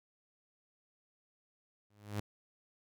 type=tone with exponential growth; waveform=sawtooth; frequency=103.83 Hz; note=G#2; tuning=in tune; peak=-29 dBFS; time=1.9-2.2 s; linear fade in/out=5 ms; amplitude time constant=65 ms; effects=none